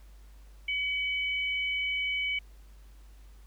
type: tone pair together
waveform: sine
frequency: 2271 / 2996 Hz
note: C#7 / F#7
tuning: +41 / +21 cents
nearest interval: perfect fourth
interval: 480 cents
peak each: -29 / -34 dBFS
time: 0.68-2.39 s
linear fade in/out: 5 ms
effects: added 50 Hz sine -49 dBFS peak until 3.46 s + pink hiss -64 dBFS RMS until 3.46 s